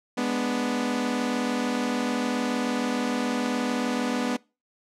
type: chord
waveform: sawtooth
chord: G# diminished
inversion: none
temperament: equal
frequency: 207.7 / 246.9 / 293.7 Hz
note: G#3 / B3 / D4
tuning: 0 / 0 / 0 cents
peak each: -28 / -22 / -28 dBFS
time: 0.17-4.37 s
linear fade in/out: 10 ms
effects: noise-tail reverb RT60 0.3 s tail -24 dB re dry + low-pass 8000 Hz 12 dB/octave